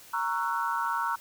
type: chord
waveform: sine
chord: F# dominant seventh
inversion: first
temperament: equal with one note detuned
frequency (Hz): 932.3 / 1108.7 / 1338.5 / 1480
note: A#5 / C#6 / E6 / F#6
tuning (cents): 0 / 0 / +26 / 0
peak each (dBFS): -30 / -33 / -32 / -35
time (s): 0.13-1.16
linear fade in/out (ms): 10
effects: white hiss -51 dBFS RMS until 1.2 s